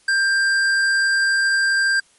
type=tone with hard clipping; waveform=triangle; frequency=1586 Hz; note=G6; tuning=20 cents sharp; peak=-17 dBFS; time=0.08-2 s; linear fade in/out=5 ms; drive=16 dB; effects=white hiss -56 dBFS RMS until 2.18 s + MP3 48 kbps